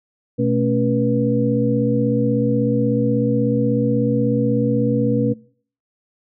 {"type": "tone cluster", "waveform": "sine", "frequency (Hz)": [124.4, 220.9, 277.2, 484.9], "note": ["B2", "A3", "C#4", "B4"], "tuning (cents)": [13, 7, 0, -32], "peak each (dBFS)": -21, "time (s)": [0.38, 5.34], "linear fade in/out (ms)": 20, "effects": ["noise-tail reverb RT60 0.5 s tail -23 dB re dry"]}